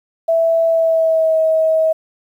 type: tone with pitch glide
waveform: sine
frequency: 659.3 to 639.1 Hz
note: E5 to D#5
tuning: 0 to +46 cents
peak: -11 dBFS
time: 0.28-1.93 s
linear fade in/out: 10 ms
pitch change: -54 cents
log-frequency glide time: 0.66-1.37 s
effects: 8-bit